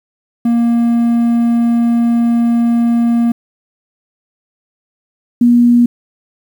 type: tone pair in turn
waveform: triangle / sine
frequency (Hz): 234.6 / 239.9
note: A#3 / A#3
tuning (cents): +11 / +50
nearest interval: unison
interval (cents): 39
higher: second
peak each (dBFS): -7 / -5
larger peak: second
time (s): 0.45-3.32 / 5.41-5.86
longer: first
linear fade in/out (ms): 5
effects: 7-bit